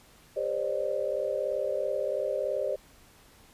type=tone cluster; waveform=sine; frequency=402.1 / 501 / 539 / 602 Hz; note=G4 / B4 / C#5 / D5; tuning=+44 / +25 / -49 / +43 cents; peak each=-35 / -37 / -31 / -31 dBFS; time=0.36-2.76 s; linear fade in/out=10 ms; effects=pink hiss -57 dBFS RMS until 3.53 s + resampled to 32000 Hz